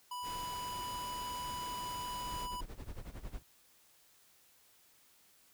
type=tone; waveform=square; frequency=987.8 Hz; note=B5; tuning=in tune; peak=-40 dBFS; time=0.11-2.61 s; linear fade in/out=5 ms
type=noise; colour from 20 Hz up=pink; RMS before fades=-48 dBFS; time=0.22-2.48 s; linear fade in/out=50 ms
type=noise with tremolo; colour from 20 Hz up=brown; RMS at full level=-42 dBFS; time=2.24-3.43 s; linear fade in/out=50 ms; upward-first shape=sine; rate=11 Hz; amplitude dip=85%
effects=white hiss -66 dBFS RMS until 5.53 s